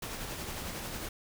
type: noise with tremolo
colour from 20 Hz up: pink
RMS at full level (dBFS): -38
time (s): 0.02-1.09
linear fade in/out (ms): 5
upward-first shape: sine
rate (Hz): 11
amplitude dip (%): 30
effects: none